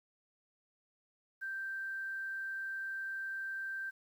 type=tone with quantisation; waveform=sine; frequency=1568 Hz; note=G6; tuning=in tune; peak=-37 dBFS; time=1.41-3.91 s; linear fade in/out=20 ms; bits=11; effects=none